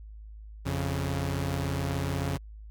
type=tone pair together; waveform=sawtooth; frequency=86.97 / 138.59 Hz; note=F2 / C#3; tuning=-7 / 0 cents; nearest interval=minor sixth; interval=807 cents; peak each=-27 / -27 dBFS; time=0.65-2.38 s; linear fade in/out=20 ms; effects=added 53 Hz sine -42 dBFS peak until 2.7 s